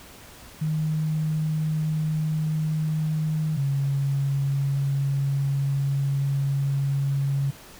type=tone pair in turn; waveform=sine; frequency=155.56 / 138.59 Hz; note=D#3 / C#3; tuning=0 / 0 cents; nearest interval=major second; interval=200 cents; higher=first; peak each=-22 / -21 dBFS; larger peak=second; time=0.61-3.57 / 3.57-7.51 s; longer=second; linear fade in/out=10 ms; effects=pink hiss -46 dBFS RMS until 7.79 s